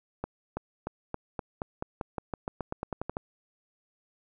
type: accelerating click train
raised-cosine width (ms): 1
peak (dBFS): -18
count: 18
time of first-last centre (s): 0.24-3.169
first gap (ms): 330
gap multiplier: 0.91
effects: none